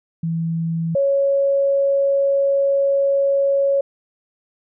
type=tone pair in turn; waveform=sine; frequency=164.81 / 554.4 Hz; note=E3 / C#5; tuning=0 / 0 cents; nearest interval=octave + major sixth; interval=2100 cents; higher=second; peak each=-19 / -14 dBFS; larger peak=second; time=0.23-0.95 / 0.95-3.81 s; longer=second; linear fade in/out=5 ms; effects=none